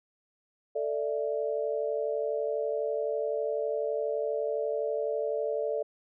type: chord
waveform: sine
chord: A suspended fourth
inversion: none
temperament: equal with one note detuned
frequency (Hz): 443.8 / 587.3 / 659.3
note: A4 / D5 / E5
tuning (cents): +15 / 0 / 0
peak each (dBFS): -31 / -31 / -36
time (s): 0.75-5.83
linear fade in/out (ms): 10
effects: none